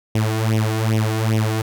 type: tone with flanger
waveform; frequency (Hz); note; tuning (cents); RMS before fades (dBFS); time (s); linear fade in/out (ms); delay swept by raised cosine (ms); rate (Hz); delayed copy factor
sawtooth; 110; A2; 0; -19; 0.15-1.62; 5; 0.33 to 2.83; 2.5; +0.85
effects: none